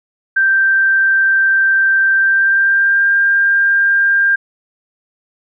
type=tone with pitch glide; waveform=sine; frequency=1568 to 1597.3 Hz; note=G6 to G6; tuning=0 to +32 cents; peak=-9 dBFS; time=0.36-4.36 s; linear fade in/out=10 ms; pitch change=+32 cents; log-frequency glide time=2.13-3.09 s; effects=none